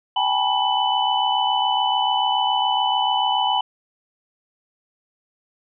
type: tone cluster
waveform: sine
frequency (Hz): 782 / 849 / 975 / 2995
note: G5 / G#5 / B5 / F#7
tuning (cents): -4 / +38 / -23 / +20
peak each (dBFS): -23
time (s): 0.16-3.61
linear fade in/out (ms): 5
effects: none